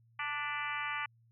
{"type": "harmonic tone with a mistuned harmonic", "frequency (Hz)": 293.7, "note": "D4", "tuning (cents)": 0, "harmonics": [3, 4, 5, 6, 7, 8, 9, 10], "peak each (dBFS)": [-43, -40, -43, -43, -41, -41, -47, -48], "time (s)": [0.19, 1.06], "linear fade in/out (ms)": 5, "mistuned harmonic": 7, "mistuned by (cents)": -39, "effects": ["added 115 Hz sine -63 dBFS peak until 1.31 s"]}